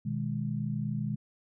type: chord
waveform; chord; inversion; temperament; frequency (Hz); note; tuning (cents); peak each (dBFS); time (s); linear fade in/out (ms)
sine; G# minor; first; equal; 123.47 / 155.56 / 207.7; B2 / D#3 / G#3; 0 / 0 / 0; -34; 0.05-1.16; 10
effects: none